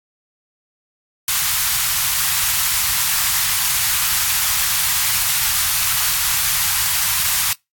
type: band-stop noise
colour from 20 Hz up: white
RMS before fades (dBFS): -18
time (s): 1.28-7.53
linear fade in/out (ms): 2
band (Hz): 140 to 910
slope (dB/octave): 24
effects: noise-tail reverb RT60 0.2 s tail -25 dB re dry + AAC 64 kbps